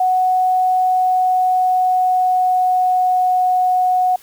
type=tone with pitch glide; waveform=sine; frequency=740 to 734.5 Hz; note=F#5 to F#5; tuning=0 to -13 cents; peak=-12 dBFS; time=0-4.16 s; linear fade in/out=5 ms; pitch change=-13 cents; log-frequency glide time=0.76-3.4 s; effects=white hiss -46 dBFS RMS until 4.22 s